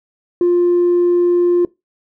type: tone with tanh clipping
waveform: triangle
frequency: 351.1 Hz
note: F4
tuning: 9 cents sharp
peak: -10 dBFS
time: 0.41-1.65 s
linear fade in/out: 2 ms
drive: 5 dB
effects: noise-tail reverb RT60 0.2 s tail -21 dB re dry